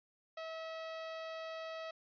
sawtooth tone, 646 Hz, E5, 35 cents flat, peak -38 dBFS, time 0.37-1.91 s, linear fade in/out 5 ms, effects resampled to 11025 Hz

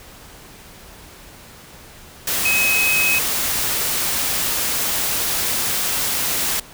sine tone in noise, 2546 Hz, D#7, 39 cents sharp, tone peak -16 dBFS, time 2.45-3.19 s, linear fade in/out 5 ms, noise white, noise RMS -21 dBFS, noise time 2.27-6.6 s, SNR +2 dB, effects pink hiss -42 dBFS RMS until 6.73 s

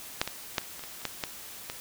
clicks, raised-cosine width 0.2 ms, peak -7 / -15 / -8 / -29 / -25 / -24 / -29 / -12 / -12 / -17 dBFS, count 10, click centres 0.215 / 0.276 / 0.582 / 0.615 / 0.794 / 0.838 / 1.017 / 1.053 / 1.238 / 1.699 s, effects white hiss -44 dBFS RMS until 1.8 s

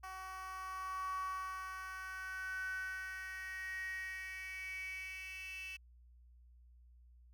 10% pulse tone with high-pass filter sweep, 376.7 Hz, F#4, 31 cents sharp, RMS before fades -44 dBFS, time 0.03-5.77 s, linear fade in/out 10 ms, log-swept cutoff 910 to 2700 Hz, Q 9.6, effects added 60 Hz sine -59 dBFS peak until 7.33 s

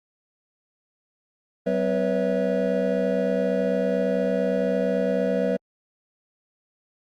triangle tone cluster, 190.9 / 255 / 489.1 / 558 / 651 Hz, G3 / C4 / B4 / C#5 / E5, -46 / -44 / -17 / +11 / -22 cents, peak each -25 / -28 / -23 / -25 / -27 dBFS, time 1.66-5.57 s, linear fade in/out 10 ms, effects Opus 48 kbps

